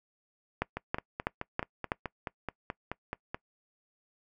two click trains, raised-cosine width 0.5 ms, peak -13 / -19 dBFS, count 5 / 13, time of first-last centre 0.62-1.919 / 0.77-3.345 s, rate 3.08 / 4.66 Hz, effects noise-tail reverb RT60 0.1 s tail -23 dB re dry

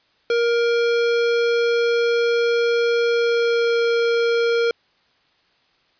square tone with pitch glide, 470 to 467 Hz, A#4 to A#4, +14 to +3 cents, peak -17 dBFS, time 0.3-4.71 s, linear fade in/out 2 ms, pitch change -11 cents, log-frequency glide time 3.08-3.81 s, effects white hiss -61 dBFS RMS until 5.99 s + resampled to 11025 Hz

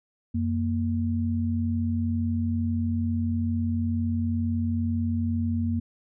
sine tone pair together, 90.92 / 233.1 Hz, F#2 / A#3, -30 / 0 cents, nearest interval octave + major third, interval 1630 cents, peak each -26 dBFS, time 0.34-5.8 s, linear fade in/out 10 ms, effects none

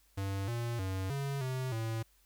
square tone with pitch steps, 97.8 / 118 / 94.9 / 139.1 / 129.5 / 112.5 Hz, G2 / A#2 / F#2 / C#3 / C3 / A2, -4 / +22 / +44 / +6 / -17 / +39 cents, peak -34 dBFS, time 0.17-2.03 s, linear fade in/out 10 ms, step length 310 ms, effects added 50 Hz sine -68 dBFS peak until 2.25 s + white hiss -69 dBFS RMS until 2.25 s

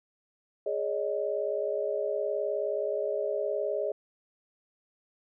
sine chord, Ab suspended fourth, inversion none, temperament equal with one note detuned, 415.3 / 563.1 / 622.3 Hz, Ab4 / Db5 / Eb5, 0 / +27 / 0 cents, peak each -32 dBFS, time 0.66-3.92 s, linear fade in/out 5 ms, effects none

